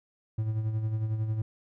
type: tone with tremolo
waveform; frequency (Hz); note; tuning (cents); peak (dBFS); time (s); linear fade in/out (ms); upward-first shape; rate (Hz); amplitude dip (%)
triangle; 109.4; A2; -9; -23; 0.38-1.42; 5; sine; 11; 50
effects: none